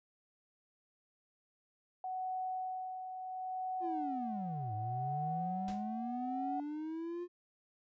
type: tone with tremolo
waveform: sine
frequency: 745 Hz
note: F#5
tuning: 12 cents sharp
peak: -35 dBFS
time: 2.04-6.6 s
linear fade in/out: 2 ms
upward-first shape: sine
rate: 0.7 Hz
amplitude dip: 50%
type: linear two-way sweep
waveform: triangle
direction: down then up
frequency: 356.3 to 103.83 to 356.3 Hz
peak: -36 dBFS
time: 3.8-7.28 s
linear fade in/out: 50 ms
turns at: 4.74 s
type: noise with exponential decay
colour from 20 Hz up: pink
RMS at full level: -46 dBFS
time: 5.68-5.89 s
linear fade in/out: 1 ms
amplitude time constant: 45 ms
effects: resampled to 16000 Hz